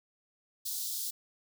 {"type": "high-pass noise", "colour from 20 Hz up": "white", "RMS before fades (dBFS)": -36, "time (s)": [0.65, 1.11], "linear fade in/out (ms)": 10, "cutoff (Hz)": 3600, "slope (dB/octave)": 48, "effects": []}